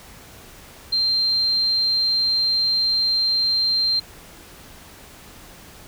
sine tone, 4160 Hz, C8, 11 cents flat, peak -17 dBFS, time 0.92-4 s, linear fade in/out 10 ms, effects pink hiss -44 dBFS RMS until 5.87 s

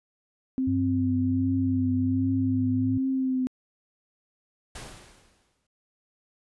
sine tone with vibrato, 260.5 Hz, C4, 7 cents flat, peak -23 dBFS, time 0.58-3.47 s, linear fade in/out 0 ms, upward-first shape triangle, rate 1.3 Hz, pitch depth 36 cents each way
sine tone with pitch glide, 97 to 104.56 Hz, G2 to G#2, -18 to +12 cents, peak -27 dBFS, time 0.67-2.98 s, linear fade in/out 5 ms, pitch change +130 cents, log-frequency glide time 1.95-2.87 s
pink noise with exponential decay, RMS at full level -38 dBFS, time 4.75-5.67 s, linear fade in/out 5 ms, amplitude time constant 200 ms
effects resampled to 24000 Hz

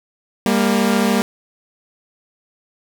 sawtooth tone pair together, 199.36 / 233.1 Hz, G3 / A#3, +29 / 0 cents, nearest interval minor third, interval 271 cents, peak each -13 dBFS, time 0.46-1.22 s, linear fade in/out 0 ms, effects 8-bit

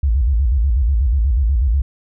sine tone with vibrato, 62.1 Hz, B1, 10 cents sharp, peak -12 dBFS, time 0.03-1.82 s, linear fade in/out 5 ms, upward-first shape square, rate 8.2 Hz, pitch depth 210 cents each way, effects none

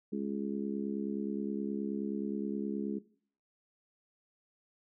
harmonic tone, 69.5 Hz, C#2, 5 cents sharp, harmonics 3 / 4 / 5 / 6, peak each -35 / -39 / -40 / -41 dBFS, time 0.12-2.99 s, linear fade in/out 10 ms, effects noise-tail reverb RT60 0.5 s tail -18 dB re dry

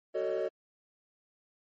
triangle chord, D# half-diminished seventh, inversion first, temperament just, 373.4 / 448 / 560 / 622.3 Hz, F#4 / A4 / C#5 / D#5, +16 / +31 / +18 / 0 cents, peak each -32 dBFS, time 0.14-0.49 s, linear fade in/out 20 ms, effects tanh soft clip ceiling -23 dBFS + MP3 32 kbps

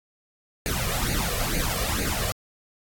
pink noise with flanger, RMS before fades -26 dBFS, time 0.66-2.32 s, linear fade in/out 0 ms, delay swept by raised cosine 0.45 to 1.75 ms, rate 2.2 Hz, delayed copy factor +0.85, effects AAC 64 kbps

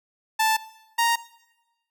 sawtooth tone pair in turn, 880 / 932.3 Hz, A5 / A#5, 0 / 0 cents, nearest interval minor second, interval 100 cents, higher second, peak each -15 dBFS, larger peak neither, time 0.39-0.57 / 0.98-1.16 s, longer neither, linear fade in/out 10 ms, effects noise-tail reverb RT60 1.0 s tail -19 dB re dry

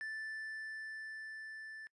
triangle tone with level ramp, 1760 Hz, A6, in tune, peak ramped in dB -38 to -45 dBFS, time 0.01-1.87 s, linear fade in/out 0 ms, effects noise-tail reverb RT60 0.1 s tail -23 dB re dry + resampled to 24000 Hz

